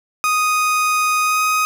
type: tone with pitch glide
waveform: 30% pulse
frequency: 1244.5 to 1254.6 Hz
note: D#6 to D#6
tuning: 0 to +14 cents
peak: -12 dBFS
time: 0.24-1.65 s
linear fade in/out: 0 ms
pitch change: +14 cents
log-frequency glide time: 1.22-1.41 s
effects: none